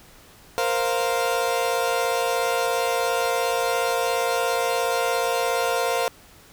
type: chord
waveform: 30% pulse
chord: Bb suspended second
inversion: none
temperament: equal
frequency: 466.2 / 523.3 / 698.5 Hz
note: Bb4 / C5 / F5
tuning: 0 / 0 / 0 cents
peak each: -23 dBFS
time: 0.58-6.08 s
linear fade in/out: 0 ms
effects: pink hiss -50 dBFS RMS until 6.52 s